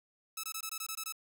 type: tone bursts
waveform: 5% pulse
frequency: 1302 Hz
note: E6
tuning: 22 cents flat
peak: -25 dBFS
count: 9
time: 0.37-1.124 s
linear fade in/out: 5 ms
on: 66 ms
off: 20 ms
effects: none